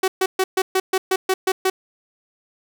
sawtooth tone bursts, 377.3 Hz, F#4, 34 cents sharp, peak -12 dBFS, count 10, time 0.03-1.7 s, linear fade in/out 5 ms, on 50 ms, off 130 ms, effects none

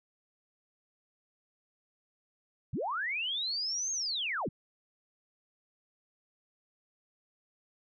sine linear two-way sweep, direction up then down, 77.78 to 6540 to 77.78 Hz, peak -31 dBFS, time 2.73-4.49 s, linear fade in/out 5 ms, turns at 3.92 s, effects none

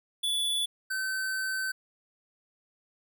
square tone pair in turn, 3447 / 1535.5 Hz, A7 / G6, -36 / -36 cents, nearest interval octave + major second, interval 1400 cents, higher first, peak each -27 / -30 dBFS, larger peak first, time 0.23-0.66 / 0.9-1.72 s, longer second, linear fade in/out 10 ms, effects none

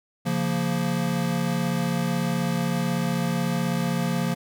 square chord, Bb minor, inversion first, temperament equal, 138.59 / 174.61 / 233.1 Hz, Db3 / F3 / Bb3, 0 / 0 / 0 cents, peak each -30 / -26 / -29 dBFS, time 0.25-4.35 s, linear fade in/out 20 ms, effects none

